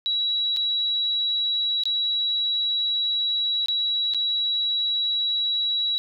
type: tone with dropouts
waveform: sine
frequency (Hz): 3896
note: B7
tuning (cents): -24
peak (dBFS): -21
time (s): 0.06-5.98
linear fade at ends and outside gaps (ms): 0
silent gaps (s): 0.564-0.57 / 1.836-1.855 / 3.66-3.684 / 4.137-4.146
effects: none